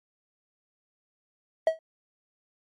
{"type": "tone with exponential decay", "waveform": "triangle", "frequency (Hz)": 644, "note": "E5", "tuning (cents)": -41, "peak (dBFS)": -13, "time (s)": [1.67, 1.79], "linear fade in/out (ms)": 2, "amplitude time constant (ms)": 26, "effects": ["MP3 48 kbps"]}